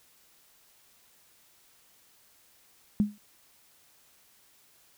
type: tone with exponential decay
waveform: sine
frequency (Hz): 207.7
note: G#3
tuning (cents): 0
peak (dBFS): -17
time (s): 3-3.18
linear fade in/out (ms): 0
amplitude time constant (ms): 37
effects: white hiss -62 dBFS RMS until 4.97 s